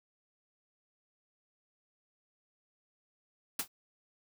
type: noise with exponential decay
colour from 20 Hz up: white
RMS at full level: -27 dBFS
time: 3.59-3.68 s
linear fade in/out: 5 ms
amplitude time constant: 19 ms
effects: none